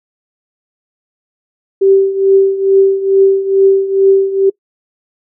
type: tone with tremolo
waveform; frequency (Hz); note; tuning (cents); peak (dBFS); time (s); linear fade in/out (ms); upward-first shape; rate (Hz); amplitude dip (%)
sine; 389; G4; -13; -3; 1.81-4.5; 10; triangle; 2.3; 80
effects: noise-tail reverb RT60 0.1 s tail -23 dB re dry